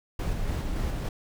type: noise with tremolo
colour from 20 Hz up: brown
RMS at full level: -28 dBFS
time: 0.19-1.09 s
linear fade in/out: 5 ms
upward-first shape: square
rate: 3.5 Hz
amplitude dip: 25%
effects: none